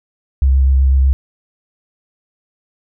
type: tone with vibrato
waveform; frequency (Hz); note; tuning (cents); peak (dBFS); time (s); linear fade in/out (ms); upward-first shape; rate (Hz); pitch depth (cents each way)
sine; 66.8; C2; +36; -8; 0.42-1.13; 0; sine; 8; 20
effects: none